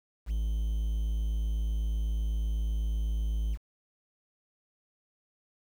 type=tone with quantisation; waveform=triangle; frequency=54 Hz; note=A1; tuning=32 cents flat; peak=-25 dBFS; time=0.26-3.58 s; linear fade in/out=50 ms; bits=9; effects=none